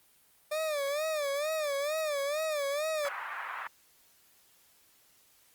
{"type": "tone with vibrato", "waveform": "40% pulse", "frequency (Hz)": 594, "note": "D5", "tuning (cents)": 20, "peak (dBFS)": -29, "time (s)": [0.51, 3.09], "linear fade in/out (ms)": 10, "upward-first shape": "sine", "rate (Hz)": 2.2, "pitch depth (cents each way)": 120}
{"type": "band-pass noise", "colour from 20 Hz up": "pink", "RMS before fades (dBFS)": -39, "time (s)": [3.05, 3.67], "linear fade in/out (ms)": 0, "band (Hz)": [980, 1900], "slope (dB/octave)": 24}
{"effects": ["white hiss -64 dBFS RMS until 5.54 s", "Opus 32 kbps"]}